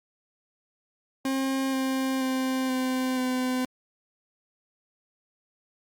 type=tone with pitch steps; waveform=40% pulse; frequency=267.4 / 264.2 / 261 / 257.8 / 254.7 Hz; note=C4 / C4 / C4 / C4 / C4; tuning=+38 / +17 / -4 / -26 / -46 cents; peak=-24 dBFS; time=1.25-3.65 s; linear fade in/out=2 ms; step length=480 ms; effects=Opus 48 kbps